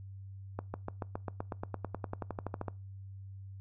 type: accelerating click train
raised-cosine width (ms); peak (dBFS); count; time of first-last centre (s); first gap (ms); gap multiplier
1; -22; 21; 0.59-2.682; 150; 0.96
effects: noise-tail reverb RT60 0.3 s tail -23 dB re dry + added 97 Hz sine -44 dBFS peak until 3.6 s